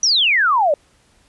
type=exponential sweep; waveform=sine; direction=down; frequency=6070 to 554.4 Hz; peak=-12 dBFS; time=0.03-0.74 s; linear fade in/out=2 ms; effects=pink hiss -56 dBFS RMS until 1.28 s + resampled to 24000 Hz